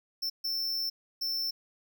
square tone bursts at uneven times, 5360 Hz, E8, 28 cents sharp, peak -30 dBFS, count 3, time 0.22-0.3 / 0.44-0.9 / 1.21-1.51 s, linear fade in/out 10 ms, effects none

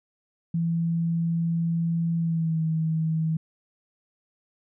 sine tone with pitch glide, 167 to 160.01 Hz, E3 to D#3, +23 to +49 cents, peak -22 dBFS, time 0.54-3.37 s, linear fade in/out 5 ms, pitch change -74 cents, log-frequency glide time 2.18-2.62 s, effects none

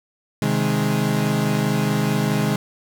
35% pulse chord, Ab major, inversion first, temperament equal, 130.81 / 155.56 / 207.7 Hz, C3 / Eb3 / Ab3, 0 / 0 / 0 cents, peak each -22 / -21 / -20 dBFS, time 0.42-2.56 s, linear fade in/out 2 ms, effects none

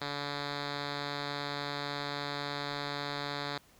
5% pulse tone with low-pass filter, 143.6 Hz, D3, 39 cents flat, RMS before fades -37 dBFS, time 0.01-3.58 s, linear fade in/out 5 ms, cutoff 4000 Hz, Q 2.8, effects pink hiss -62 dBFS RMS until 3.79 s

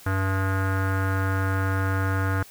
square tone with low-pass filter, 96 Hz, G2, 36 cents flat, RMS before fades -24 dBFS, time 0.06-2.43 s, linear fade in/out 5 ms, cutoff 1500 Hz, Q 5, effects white hiss -48 dBFS RMS until 2.5 s

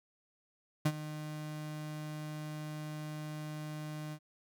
35% pulse tone with ADSR envelope, 152.6 Hz, D#3, 33 cents flat, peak -23 dBFS, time 0.85-4.19 s, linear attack 9 ms, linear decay 55 ms, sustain -15 dB, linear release 64 ms, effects none

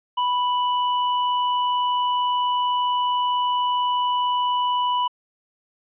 sine tone with hard clipping, 987.8 Hz, B5, in tune, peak -21 dBFS, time 0.17-5.08 s, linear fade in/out 10 ms, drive 15 dB, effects resampled to 8000 Hz

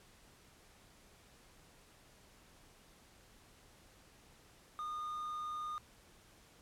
triangle tone with quantisation, 1223 Hz, D#6, 30 cents flat, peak -37 dBFS, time 4.79-5.78 s, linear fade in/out 0 ms, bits 11, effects pink hiss -63 dBFS RMS until 6.61 s + low-pass 12000 Hz 12 dB/octave

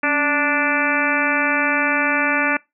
harmonic tone with a mistuned harmonic, 292.8 Hz, D4, 5 cents flat, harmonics 1 / 2 / 3 / 4 / 5 / 6 / 7 / 8 / 9, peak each -24 / -26 / -27 / -26 / -23 / -23 / -27 / -24 / -29 dBFS, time 0.03-2.57 s, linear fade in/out 5 ms, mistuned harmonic 1, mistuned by -76 cents, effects noise-tail reverb RT60 0.2 s tail -23 dB re dry

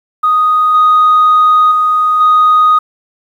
sine tone with level steps, 1244.5 Hz, D#6, in tune, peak -6 / -3 / -7 / -3 dBFS, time 0.23-2.79 s, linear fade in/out 10 ms, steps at 0.74 / 1.71 / 2.2 s, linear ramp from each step 10 ms, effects tanh soft clip ceiling -2 dBFS + 7-bit

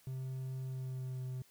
triangle tone with pitch glide, 130.81 to 128.27 Hz, C3 to C3, 0 to -34 cents, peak -36 dBFS, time 0.07-1.42 s, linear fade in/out 2 ms, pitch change -34 cents, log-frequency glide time 0.64-1.27 s, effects white hiss -66 dBFS RMS until 1.5 s

